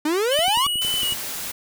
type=exponential sweep; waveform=45% pulse; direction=up; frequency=292.4 to 1174.7 Hz; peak=-19 dBFS; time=0.05-0.67 s; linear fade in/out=5 ms
type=tone with vibrato; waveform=square; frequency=2960 Hz; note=F#7; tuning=in tune; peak=-22 dBFS; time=0.31-1.14 s; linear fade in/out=10 ms; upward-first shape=square; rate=2.1 Hz; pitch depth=27 cents each way
type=click train; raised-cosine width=3 ms; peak=-25 dBFS; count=9; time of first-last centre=0.39-1.124 s; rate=10.9 Hz
type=noise; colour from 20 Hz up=white; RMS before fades=-30 dBFS; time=0.81-1.52 s; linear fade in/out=10 ms
effects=none